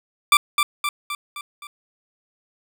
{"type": "tone with echo", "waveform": "20% pulse", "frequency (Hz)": 1174.7, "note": "D6", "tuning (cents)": 0, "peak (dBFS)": -6, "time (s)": [0.32, 0.37], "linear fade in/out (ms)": 2, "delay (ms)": 260, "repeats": 5, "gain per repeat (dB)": -5, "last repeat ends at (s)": 1.67, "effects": []}